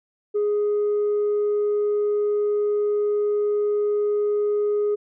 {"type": "tone", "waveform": "sine", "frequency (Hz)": 415.3, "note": "G#4", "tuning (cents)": 0, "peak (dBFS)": -17, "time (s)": [0.34, 4.96], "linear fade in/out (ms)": 20, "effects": ["tanh soft clip ceiling -17 dBFS"]}